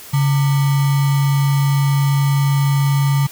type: tone with sample-and-hold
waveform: sine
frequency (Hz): 139.8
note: C#3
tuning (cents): +15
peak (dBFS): -12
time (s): 0.13-3.27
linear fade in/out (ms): 10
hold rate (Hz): 1050
effects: white hiss -37 dBFS RMS until 3.31 s